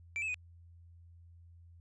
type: tone with pitch steps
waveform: triangle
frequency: 2337 / 2600 / 2488 Hz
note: D7 / E7 / D#7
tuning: -9 / -24 / -1 cents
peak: -32 dBFS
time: 0.16-0.343 s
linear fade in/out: 0 ms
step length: 61 ms
effects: added 85 Hz sine -54 dBFS peak until 1.8 s + resampled to 24000 Hz